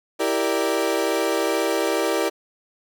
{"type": "chord", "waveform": "35% pulse", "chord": "E half-diminished seventh", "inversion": "none", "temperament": "equal", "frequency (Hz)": [329.6, 392, 466.2, 587.3], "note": ["E4", "G4", "Bb4", "D5"], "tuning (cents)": [0, 0, 0, 0], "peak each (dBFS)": -24, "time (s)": [0.19, 2.3], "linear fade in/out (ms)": 20, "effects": []}